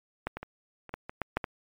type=clicks; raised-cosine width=0.5 ms; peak=-15 / -21 / -23 / -29 / -19 / -23 / -14 / -11 / -17 dBFS; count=9; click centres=0.27 / 0.37 / 0.43 / 0.893 / 0.94 / 1.095 / 1.217 / 1.37 / 1.442 s; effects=MP3 96 kbps